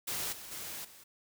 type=noise with level steps; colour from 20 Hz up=white; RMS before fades=-36 / -47 / -42 / -55 dBFS; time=0.07-1.04 s; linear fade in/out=10 ms; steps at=0.32 / 0.51 / 0.84 s; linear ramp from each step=10 ms; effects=none